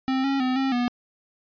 square tone with pitch steps, 262.9 / 273.7 / 255.7 / 268 / 243.6 Hz, C4 / C#4 / C4 / C4 / B3, +8 / -22 / -40 / +42 / -24 cents, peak -22 dBFS, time 0.08-0.88 s, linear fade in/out 0 ms, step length 160 ms, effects resampled to 11025 Hz

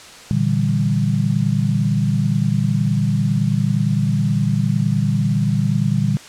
sine chord, E half-diminished seventh, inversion second, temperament equal, 116.54 / 146.83 / 164.81 / 196 Hz, Bb2 / D3 / E3 / G3, 0 / 0 / 0 / 0 cents, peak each -20 / -19 / -24 / -20 dBFS, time 0.31-6.17 s, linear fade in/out 0 ms, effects white hiss -39 dBFS RMS until 6.28 s + low-pass 7000 Hz 12 dB/octave

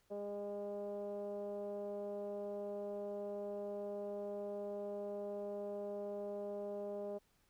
10% pulse tone with low-pass filter, 203.7 Hz, G#3, 33 cents flat, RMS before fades -43 dBFS, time 0.1-7.19 s, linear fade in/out 20 ms, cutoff 530 Hz, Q 9.1, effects pink hiss -75 dBFS RMS until 7.49 s

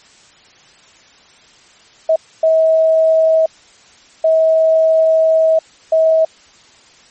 sine tone bursts at uneven times, 642 Hz, E5, 46 cents flat, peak -8 dBFS, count 4, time 2.09-2.16 / 2.43-3.46 / 4.24-5.59 / 5.92-6.25 s, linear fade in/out 5 ms, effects white hiss -46 dBFS RMS until 7.1 s + MP3 32 kbps

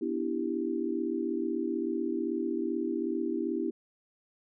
sine chord, E minor seventh, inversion second, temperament equal, 246.9 / 293.7 / 329.6 / 392 Hz, B3 / D4 / E4 / G4, 0 / 0 / 0 / 0 cents, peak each -35 / -36 / -32 / -35 dBFS, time 0.01-3.71 s, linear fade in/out 10 ms, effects none

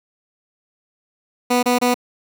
15% pulse tone bursts, 246.1 Hz, B3, 6 cents flat, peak -8 dBFS, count 3, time 1.5-1.944 s, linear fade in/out 10 ms, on 130 ms, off 27 ms, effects none

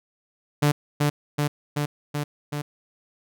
sawtooth tone with echo, 146.83 Hz, D3, in tune, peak -13 dBFS, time 0.62-0.72 s, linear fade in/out 10 ms, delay 380 ms, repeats 5, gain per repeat -2 dB, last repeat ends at 2.62 s, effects none

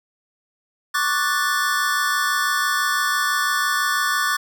square chord, D major seventh, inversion third, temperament equal, 1108.7 / 1174.7 / 1480 / 1760 Hz, C#6 / D6 / F#6 / A6, 0 / 0 / 0 / 0 cents, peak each -27 / -25 / -25 / -24 dBFS, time 0.94-4.37 s, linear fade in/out 10 ms, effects none

